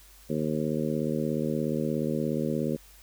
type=harmonic tone; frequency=76.9 Hz; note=D#2; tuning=20 cents flat; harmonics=2 / 3 / 4 / 5 / 6 / 7; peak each=-32 / -30 / -34 / -34 / -35 / -35 dBFS; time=0.29-2.77 s; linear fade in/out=20 ms; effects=added 50 Hz sine -54 dBFS peak until 3.02 s + white hiss -55 dBFS RMS until 3.02 s